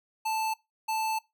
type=tone pair in turn; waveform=square; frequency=880 / 880 Hz; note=A5 / A5; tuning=0 / 0 cents; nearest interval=unison; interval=0 cents; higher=neither; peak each=-28 dBFS; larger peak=neither; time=0.25-0.54 / 0.88-1.19 s; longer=second; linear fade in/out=10 ms; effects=noise-tail reverb RT60 0.2 s tail -21 dB re dry